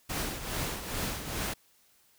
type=noise with tremolo; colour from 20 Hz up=pink; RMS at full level=-32 dBFS; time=0.09-1.54 s; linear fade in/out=10 ms; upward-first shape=triangle; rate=2.4 Hz; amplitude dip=65%; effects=white hiss -65 dBFS RMS until 2.18 s